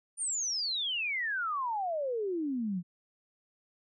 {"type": "exponential sweep", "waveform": "sine", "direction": "down", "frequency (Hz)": [9397, 168.2], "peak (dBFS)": -30, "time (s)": [0.17, 2.83], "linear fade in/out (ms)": 50, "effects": []}